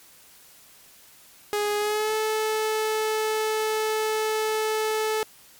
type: tone with pitch glide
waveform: sawtooth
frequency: 415.3 to 434.7 Hz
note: G#4 to A4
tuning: 0 to -21 cents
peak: -19 dBFS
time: 1.53-5.23 s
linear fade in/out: 0 ms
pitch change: +79 cents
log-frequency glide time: 1.78-2.13 s
effects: white hiss -52 dBFS RMS until 5.59 s + MP3 96 kbps